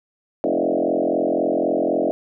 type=tone with frequency modulation; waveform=sine; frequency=464.2 Hz; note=A#4; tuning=7 cents flat; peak=-17 dBFS; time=0.44-2.11 s; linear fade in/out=0 ms; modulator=43.9 Hz; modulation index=4.8; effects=none